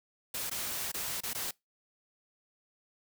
white noise with dropouts, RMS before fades -36 dBFS, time 0.34-1.51 s, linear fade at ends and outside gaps 5 ms, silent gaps 0.498-0.512 / 0.918-0.941 / 1.206-1.234 / 1.333-1.348 s, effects noise-tail reverb RT60 0.2 s tail -25 dB re dry

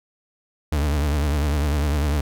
40% pulse tone with vibrato, 73.42 Hz, D2, in tune, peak -18 dBFS, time 0.72-2.21 s, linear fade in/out 5 ms, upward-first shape triangle, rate 10 Hz, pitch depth 110 cents each way, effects none

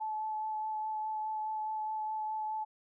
sine tone with vibrato, 865 Hz, A5, 30 cents flat, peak -33 dBFS, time 0-2.65 s, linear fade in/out 20 ms, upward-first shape sine, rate 4.8 Hz, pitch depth 12 cents each way, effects none

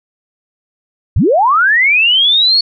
sine linear sweep, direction up, 50.3 to 4435 Hz, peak -7 dBFS, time 1.16-2.61 s, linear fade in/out 5 ms, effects none

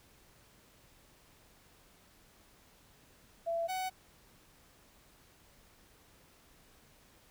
sine / 45% pulse tone pair in turn, 671 / 748.2 Hz, E5 / F#5, +31 / +19 cents, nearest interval major second, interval 188 cents, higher second, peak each -31 / -34 dBFS, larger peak first, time 3.46-3.68 / 3.68-3.9 s, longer neither, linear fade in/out 20 ms, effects pink hiss -63 dBFS RMS until 7.3 s

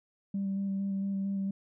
sine tone with vibrato, 196 Hz, G3, in tune, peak -28 dBFS, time 0.34-1.51 s, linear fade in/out 5 ms, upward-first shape square, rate 4.4 Hz, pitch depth 12 cents each way, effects tanh soft clip ceiling -26 dBFS

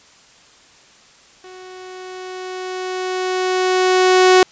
sawtooth tone with level ramp, 370 Hz, F#4, in tune, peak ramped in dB -33 to -3 dBFS, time 1.44-4.43 s, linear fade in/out 2 ms, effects white hiss -48 dBFS RMS until 4.51 s + resampled to 16000 Hz

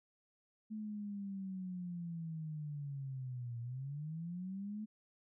sine linear two-way sweep, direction down then up, 217.6 to 116.54 to 217.6 Hz, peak -40 dBFS, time 0.7-4.86 s, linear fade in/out 20 ms, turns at 3.6 s, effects none

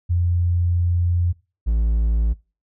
sine / triangle tone pair in turn, 87.31 / 55.8 Hz, F2 / A1, 0 / +25 cents, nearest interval minor sixth, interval 775 cents, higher first, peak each -16 / -14 dBFS, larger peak second, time 0.09-1.33 / 1.66-2.34 s, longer first, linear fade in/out 20 ms, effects noise-tail reverb RT60 0.3 s tail -21 dB re dry

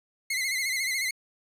sawtooth tone with vibrato, 2096 Hz, C7, 2 cents sharp, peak -23 dBFS, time 0.3-1.11 s, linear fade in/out 5 ms, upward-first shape sine, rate 14 Hz, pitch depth 77 cents each way, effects resampled to 32000 Hz

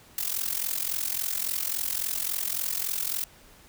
blue noise with amplitude modulation, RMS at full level -26 dBFS, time 0.18-3.24 s, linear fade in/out 2 ms, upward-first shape sine, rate 43.6 Hz, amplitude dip 85%, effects pink hiss -54 dBFS RMS until 3.68 s

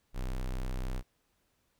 square tone, 31.84 Hz, C1, 46 cents flat, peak -33 dBFS, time 0.13-1.03 s, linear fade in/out 50 ms, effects pink hiss -75 dBFS RMS until 1.79 s

